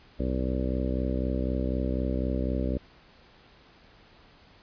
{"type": "harmonic tone", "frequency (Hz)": 64, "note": "C2", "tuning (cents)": -38, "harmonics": [1, 2, 3, 4, 5, 6, 7, 8, 9], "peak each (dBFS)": [-29, -36, -34, -33, -36, -41, -39, -39, -38], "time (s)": [0.19, 2.78], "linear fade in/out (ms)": 10, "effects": ["pink hiss -56 dBFS RMS until 4.62 s", "resampled to 11025 Hz"]}